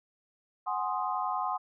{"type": "chord", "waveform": "sine", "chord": "Ab dominant seventh", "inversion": "third", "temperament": "equal", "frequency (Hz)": [740, 830.6, 1046.5, 1244.5], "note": ["Gb5", "Ab5", "C6", "Eb6"], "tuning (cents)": [0, 0, 0, 0], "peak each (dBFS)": [-34, -35, -33, -36], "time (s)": [0.66, 1.58], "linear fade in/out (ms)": 20, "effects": []}